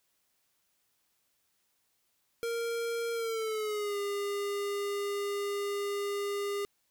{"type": "tone with pitch glide", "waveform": "square", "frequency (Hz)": [464.8, 404.6], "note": ["A#4", "G#4"], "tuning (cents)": [-5, -45], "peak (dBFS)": -32, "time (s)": [2.43, 6.65], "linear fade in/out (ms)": 0, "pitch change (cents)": -240, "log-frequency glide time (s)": [3.13, 3.98], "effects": ["white hiss -75 dBFS RMS until 6.9 s"]}